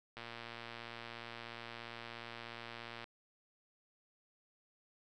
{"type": "click train", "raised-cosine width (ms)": 0.3, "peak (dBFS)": -30, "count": 337, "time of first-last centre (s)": [0.17, 3.042], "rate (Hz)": 117, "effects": []}